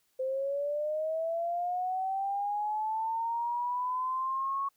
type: linear sweep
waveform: sine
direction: up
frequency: 516 to 1108.7 Hz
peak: -29 dBFS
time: 0.19-4.69 s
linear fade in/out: 10 ms
effects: white hiss -73 dBFS RMS until 4.76 s